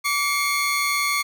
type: tone pair together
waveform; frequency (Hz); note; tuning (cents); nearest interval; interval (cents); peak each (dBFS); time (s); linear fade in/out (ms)
sawtooth; 1151.9 / 2157; D6 / C#7; -34 / -48; major seventh; 1086; -20 / -19; 0.04-1.23; 20
effects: none